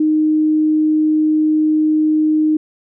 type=tone; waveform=sine; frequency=309 Hz; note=D#4; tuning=12 cents flat; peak=-11 dBFS; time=0-2.57 s; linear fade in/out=5 ms; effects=none